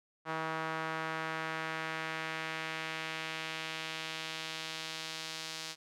sawtooth tone with band-pass filter sweep, 160 Hz, D#3, 49 cents sharp, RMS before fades -39 dBFS, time 0.25-5.76 s, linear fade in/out 50 ms, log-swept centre 1200 to 4800 Hz, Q 1.3, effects none

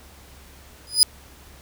30% pulse tone with exponential growth, 4978 Hz, D#8, in tune, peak -4 dBFS, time 0.87-1.03 s, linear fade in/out 0 ms, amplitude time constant 33 ms, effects added 68 Hz sine -49 dBFS peak until 1.61 s + pink hiss -49 dBFS RMS until 1.61 s

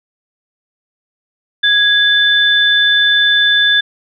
sine tone pair together, 1661.2 / 3520 Hz, G#6 / A7, 0 / 0 cents, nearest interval octave + minor second, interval 1300 cents, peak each -11 dBFS, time 1.63-3.81 s, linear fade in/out 10 ms, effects none

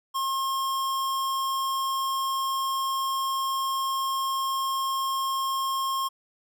square tone, 1073 Hz, C6, 43 cents sharp, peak -26 dBFS, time 0.14-6.09 s, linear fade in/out 20 ms, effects none

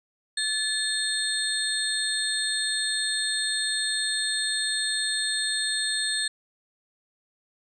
sine tone cluster, 1737 / 3648 / 4259 / 8260 Hz, A6 / A#7 / C8 / C9, -23 / -38 / +30 / -23 cents, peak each -30 dBFS, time 0.37-6.28 s, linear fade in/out 5 ms, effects none

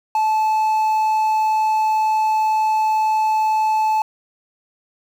triangle tone with quantisation, 869 Hz, A5, 22 cents flat, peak -13 dBFS, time 0.15-4.02 s, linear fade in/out 2 ms, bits 7, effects none

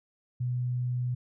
sine tone, 124 Hz, B2, 7 cents sharp, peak -27 dBFS, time 0.4-1.15 s, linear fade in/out 10 ms, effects none

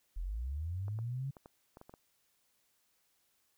sine linear sweep, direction up, 37.62 to 140 Hz, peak -35 dBFS, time 0.16-1.31 s, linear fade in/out 10 ms
clicks, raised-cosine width 1 ms, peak -37 dBFS, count 8, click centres 0.882 / 0.989 / 1.368 / 1.459 / 1.771 / 1.814 / 1.895 / 1.939 s
effects white hiss -75 dBFS RMS until 3.57 s

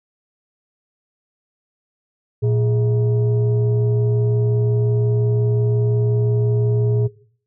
sine tone pair together, 116.54 / 415.3 Hz, A#2 / G#4, 0 / 0 cents, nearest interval octave + minor seventh, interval 2200 cents, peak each -14 / -20 dBFS, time 2.42-7.08 s, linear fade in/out 20 ms, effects noise-tail reverb RT60 0.5 s tail -18 dB re dry + tanh soft clip ceiling -11 dBFS

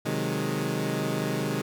20% pulse chord, Ab dominant seventh, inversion first, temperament equal, 130.81 / 155.56 / 185 / 207.7 Hz, C3 / Eb3 / Gb3 / Ab3, 0 / 0 / 0 / 0 cents, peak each -27 / -26 / -30 / -27 dBFS, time 0.05-1.62 s, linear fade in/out 10 ms, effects none

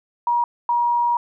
sine tone pair in turn, 954 / 954 Hz, A#5 / A#5, +40 / +40 cents, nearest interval unison, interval 0 cents, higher neither, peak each -16 dBFS, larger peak neither, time 0.27-0.44 / 0.69-1.17 s, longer second, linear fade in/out 2 ms, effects none

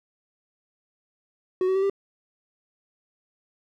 triangle tone with pitch steps, 370 / 378 / 386.2 / 394.5 Hz, F#4 / F#4 / G4 / G4, 0 / +37 / -26 / +11 cents, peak -18 dBFS, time 1.61-1.898 s, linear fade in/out 2 ms, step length 72 ms, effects none

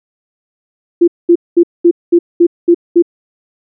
sine tone bursts, 344.1 Hz, F4, 26 cents flat, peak -3 dBFS, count 8, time 1.01-3.024 s, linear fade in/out 10 ms, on 68 ms, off 210 ms, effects none

